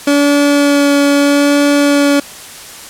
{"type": "tone with vibrato", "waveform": "30% pulse", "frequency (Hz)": 285.7, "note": "D4", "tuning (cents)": -48, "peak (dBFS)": -5, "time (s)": [0.07, 2.2], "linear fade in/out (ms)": 5, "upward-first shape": "sine", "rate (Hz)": 0.79, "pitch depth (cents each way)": 10, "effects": ["white hiss -31 dBFS RMS until 2.89 s", "low-pass 11000 Hz 12 dB/octave"]}